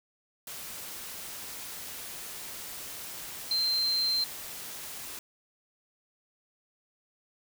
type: tone in noise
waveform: sine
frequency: 4135 Hz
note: C8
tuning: 21 cents flat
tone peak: -25 dBFS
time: 3.51-4.24 s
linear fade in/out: 2 ms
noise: white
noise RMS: -41 dBFS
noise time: 0.47-5.19 s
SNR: +13 dB
effects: none